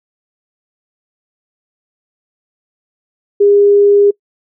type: tone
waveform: sine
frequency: 406.1 Hz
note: G#4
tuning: 39 cents flat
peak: -5 dBFS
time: 3.4-4.11 s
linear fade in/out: 10 ms
effects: noise-tail reverb RT60 0.1 s tail -24 dB re dry